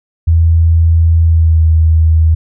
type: tone with pitch glide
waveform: sine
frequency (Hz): 82.41 to 80.25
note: E2 to E2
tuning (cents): 0 to -46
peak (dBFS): -5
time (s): 0.27-2.35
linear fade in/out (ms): 10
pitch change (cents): -46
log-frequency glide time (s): 1.23-1.62
effects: none